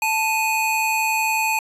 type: tone pair together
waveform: square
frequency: 880 / 2489 Hz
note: A5 / D#7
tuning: 0 / 0 cents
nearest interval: octave + tritone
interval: 1800 cents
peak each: -22 dBFS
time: 0.02-1.59 s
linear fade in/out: 2 ms
effects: resampled to 32000 Hz